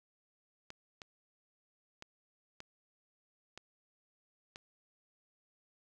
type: clicks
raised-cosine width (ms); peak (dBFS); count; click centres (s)
0.2; -29; 6; 0.704 / 1.018 / 2.024 / 2.604 / 3.576 / 4.559
effects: none